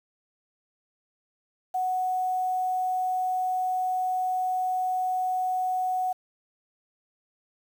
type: tone with quantisation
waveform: sine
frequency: 740 Hz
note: F#5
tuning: in tune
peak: -24 dBFS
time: 1.74-6.13 s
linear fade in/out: 10 ms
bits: 8
effects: none